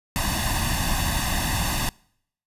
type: noise with comb filter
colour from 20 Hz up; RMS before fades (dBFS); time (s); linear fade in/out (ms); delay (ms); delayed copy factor
pink; -24; 0.16-1.89; 0; 1.1; +0.9
effects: noise-tail reverb RT60 0.7 s tail -26 dB re dry + resampled to 32000 Hz